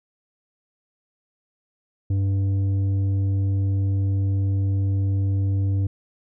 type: tone with tanh clipping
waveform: sine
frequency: 97.7 Hz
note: G2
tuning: 5 cents flat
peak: -20 dBFS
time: 2.1-5.87 s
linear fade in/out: 5 ms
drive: 7 dB
effects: none